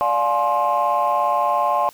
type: chord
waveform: sine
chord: D half-diminished seventh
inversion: none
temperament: just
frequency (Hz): 587.3 / 704.8 / 845.8 / 1057.2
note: D5 / F5 / Ab5 / C6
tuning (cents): 0 / +16 / +31 / +18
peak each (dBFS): -23 / -21 / -21 / -19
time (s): 0.01-1.89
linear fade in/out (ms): 0
effects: tanh soft clip ceiling -10 dBFS + white hiss -49 dBFS RMS until 1.93 s